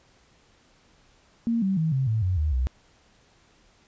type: tone with pitch steps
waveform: sine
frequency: 231.4 / 192.35 / 159.89 / 132.9 / 110.48 / 91.83 / 76.33 / 63.45 Hz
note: A#3 / G3 / D#3 / C3 / A2 / F#2 / D#2 / B1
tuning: -13 / -33 / +47 / +27 / +8 / -13 / -33 / +47 cents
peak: -21 dBFS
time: 1.47-2.67 s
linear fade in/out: 0 ms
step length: 150 ms
effects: pink hiss -60 dBFS RMS until 3.87 s + resampled to 16000 Hz